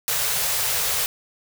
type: band-stop noise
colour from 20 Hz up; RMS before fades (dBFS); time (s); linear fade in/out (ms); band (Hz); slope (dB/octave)
white; -23; 0.08-1.06; 0; 180 to 410; 96
effects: none